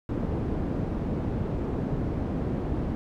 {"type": "low-pass noise", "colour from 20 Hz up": "white", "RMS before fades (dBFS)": -29, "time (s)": [0.09, 2.95], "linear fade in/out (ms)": 0, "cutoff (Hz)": 280, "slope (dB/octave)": 12, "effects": []}